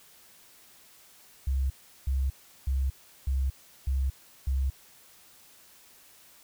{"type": "tone bursts", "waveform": "sine", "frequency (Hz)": 66.7, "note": "C2", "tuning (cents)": 34, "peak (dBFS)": -24, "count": 6, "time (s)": [1.47, 4.7], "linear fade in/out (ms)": 5, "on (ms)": 230, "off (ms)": 370, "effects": ["white hiss -56 dBFS RMS until 6.43 s"]}